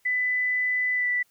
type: tone with pitch glide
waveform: sine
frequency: 1998 to 1972.8 Hz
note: B6 to B6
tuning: +20 to -2 cents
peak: -22 dBFS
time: 0.05-1.23 s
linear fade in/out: 10 ms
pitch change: -22 cents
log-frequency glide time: 0.94-1.08 s
effects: white hiss -66 dBFS RMS until 1.3 s